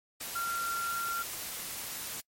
sine tone in noise, 1378 Hz, F6, 24 cents flat, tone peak -31 dBFS, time 0.35-1.23 s, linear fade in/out 10 ms, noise white, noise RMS -39 dBFS, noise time 0.2-2.21 s, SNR +5 dB, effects noise-tail reverb RT60 0.1 s tail -24 dB re dry + MP3 64 kbps

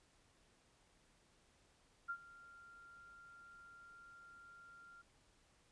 sine tone with ADSR envelope, 1389 Hz, F6, 10 cents flat, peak -38 dBFS, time 2.08-5.02 s, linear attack 21 ms, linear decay 68 ms, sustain -19 dB, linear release 10 ms, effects pink hiss -72 dBFS RMS until 5.71 s + resampled to 22050 Hz

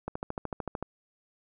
click train, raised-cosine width 1 ms, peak -19 dBFS, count 11, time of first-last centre 0.08-0.826 s, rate 13.4 Hz, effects none

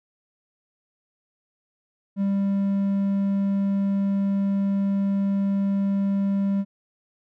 triangle tone, 197.6 Hz, G3, 14 cents sharp, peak -18 dBFS, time 2.16-6.65 s, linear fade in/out 50 ms, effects none

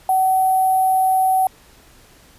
sine tone with sample-and-hold, 756 Hz, F#5, 37 cents sharp, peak -13 dBFS, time 0.09-1.47 s, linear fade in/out 2 ms, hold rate 11025 Hz, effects pink hiss -49 dBFS RMS until 2.38 s + resampled to 32000 Hz

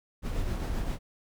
brown noise with tremolo, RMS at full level -29 dBFS, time 0.22-0.99 s, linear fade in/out 50 ms, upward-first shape triangle, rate 7.6 Hz, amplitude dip 40%, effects none

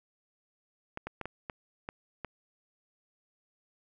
clicks, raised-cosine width 0.5 ms, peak -22 dBFS, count 7, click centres 0.974 / 1.07 / 1.213 / 1.256 / 1.498 / 1.889 / 2.247 s, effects none

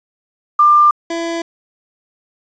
sine / 25% pulse tone pair in turn, 1193 / 334.8 Hz, D6 / E4, +27 / +27 cents, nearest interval octave + minor seventh, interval 2200 cents, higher first, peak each -6 / -15 dBFS, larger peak first, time 0.59-0.91 / 1.1-1.42 s, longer neither, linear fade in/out 5 ms, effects resampled to 16000 Hz + 7-bit

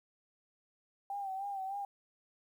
sine tone with vibrato, 784 Hz, G5, in tune, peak -36 dBFS, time 1.1-1.85 s, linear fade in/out 2 ms, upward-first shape sine, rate 3.3 Hz, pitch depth 56 cents each way, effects 11-bit

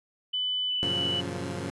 sine tone with pitch glide, 3000 to 2964 Hz, F#7 to F#7, +23 to +2 cents, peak -26 dBFS, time 0.33-1.21 s, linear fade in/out 10 ms, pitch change -21 cents, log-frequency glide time 0.67-0.98 s
15% pulse chord, Gb major seventh, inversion none, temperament equal with one note detuned, 94.01 / 116.54 / 138.59 / 174.61 Hz, Gb2 / Bb2 / Db3 / F3, +28 / 0 / 0 / 0 cents, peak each -30 / -34 / -31 / -31 dBFS, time 0.83-1.7 s, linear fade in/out 0 ms
effects resampled to 24000 Hz

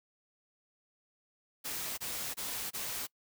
white noise bursts, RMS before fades -38 dBFS, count 4, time 1.64-3.072 s, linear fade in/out 20 ms, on 340 ms, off 24 ms, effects noise-tail reverb RT60 0.1 s tail -25 dB re dry

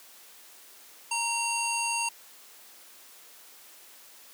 harmonic tone with a mistuned harmonic, 931 Hz, A#5, 2 cents flat, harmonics 1 / 3 / 5 / 7 / 9 / 10, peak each -31 / -31 / -37 / -37 / -37 / -36 dBFS, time 1.11-2.09 s, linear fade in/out 5 ms, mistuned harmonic 3, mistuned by -30 cents, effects white hiss -52 dBFS RMS until 4.33 s + high-pass 300 Hz 12 dB/octave

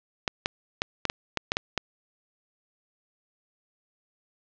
clicks, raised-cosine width 0.2 ms, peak -7 dBFS, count 9, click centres 0.278 / 0.459 / 0.819 / 1.053 / 1.099 / 1.373 / 1.519 / 1.569 / 1.777 s, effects low-pass 5000 Hz 12 dB/octave

